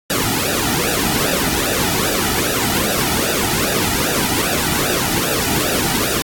pink noise with flanger, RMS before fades -18 dBFS, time 0.1-6.22 s, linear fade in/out 0 ms, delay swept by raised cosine 0.92 to 1.9 ms, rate 2.5 Hz, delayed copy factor -1, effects AAC 64 kbps

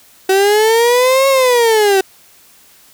35% pulse linear two-way sweep, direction up then down, 376.5 to 548 to 376.5 Hz, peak -7 dBFS, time 0.29-2.01 s, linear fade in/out 5 ms, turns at 1.28 s, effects white hiss -46 dBFS RMS until 2.93 s

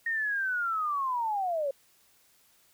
sine linear sweep, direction down, 1864 to 534 Hz, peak -27 dBFS, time 0.06-1.71 s, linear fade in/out 5 ms, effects white hiss -64 dBFS RMS until 2.73 s

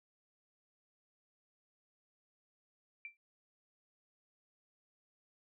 sine tone with exponential decay, 2349 Hz, D7, in tune, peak -40 dBFS, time 3.05-3.17 s, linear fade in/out 1 ms, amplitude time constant 25 ms, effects none

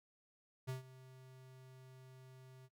square tone with ADSR envelope, 130 Hz, C3, 11 cents flat, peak -39 dBFS, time 0.67-2.69 s, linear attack 22 ms, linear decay 130 ms, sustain -18 dB, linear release 43 ms, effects noise-tail reverb RT60 0.1 s tail -20 dB re dry

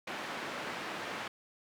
white band-pass noise, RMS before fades -40 dBFS, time 0.07-1.28 s, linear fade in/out 5 ms, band 180 to 2000 Hz, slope 12 dB/octave, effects none

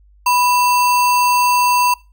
sine tone with sample-and-hold, 986 Hz, B5, 3 cents flat, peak -11 dBFS, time 0.26-1.94 s, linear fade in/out 5 ms, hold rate 3675 Hz, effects noise-tail reverb RT60 0.3 s tail -23 dB re dry + added 50 Hz sine -46 dBFS peak until 2.12 s

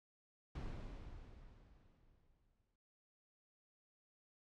brown noise with exponential decay, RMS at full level -43 dBFS, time 0.55-2.76 s, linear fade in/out 5 ms, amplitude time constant 480 ms, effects noise-tail reverb RT60 0.9 s tail -23 dB re dry + low-pass 5000 Hz 12 dB/octave

